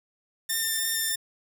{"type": "tone with vibrato", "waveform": "5% pulse", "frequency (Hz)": 1800, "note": "A6", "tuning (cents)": 39, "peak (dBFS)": -15, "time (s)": [0.49, 1.16], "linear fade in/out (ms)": 10, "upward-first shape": "triangle", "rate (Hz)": 3.1, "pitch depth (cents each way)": 11, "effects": ["7-bit"]}